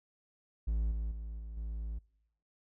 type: tone with level steps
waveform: triangle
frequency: 55 Hz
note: A1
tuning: in tune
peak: -27 / -31 / -37 / -39 / -34 dBFS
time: 0.67-1.99 s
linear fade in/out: 10 ms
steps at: 0.91 / 1.11 / 1.39 / 1.57 s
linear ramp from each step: 5 ms
effects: noise-tail reverb RT60 0.9 s tail -25 dB re dry